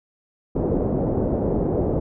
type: low-pass noise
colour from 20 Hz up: white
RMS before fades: -22 dBFS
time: 0.55-2 s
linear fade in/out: 10 ms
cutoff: 530 Hz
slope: 24 dB/octave
effects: none